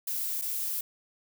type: noise with dropouts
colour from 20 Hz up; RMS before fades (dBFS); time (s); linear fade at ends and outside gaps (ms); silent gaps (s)
violet; -32; 0.07-0.81; 5; 0.415-0.42
effects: none